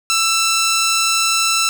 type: tone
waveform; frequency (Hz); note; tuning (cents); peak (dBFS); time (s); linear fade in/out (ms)
10% pulse; 1332; E6; +18; -6; 0.1-1.69; 0
effects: none